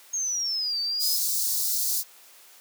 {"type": "exponential two-way sweep", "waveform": "sine", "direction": "down then up", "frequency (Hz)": [6560, 4575, 5140], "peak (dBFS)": -25, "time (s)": [0.13, 1.17], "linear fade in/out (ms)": 10, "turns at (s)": 0.8}
{"type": "high-pass noise", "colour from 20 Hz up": "white", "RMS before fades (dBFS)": -26, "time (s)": [0.99, 2.04], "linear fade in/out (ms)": 50, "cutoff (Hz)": 4200, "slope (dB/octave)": 48}
{"effects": ["white hiss -52 dBFS RMS until 2.6 s", "high-pass 400 Hz 12 dB/octave"]}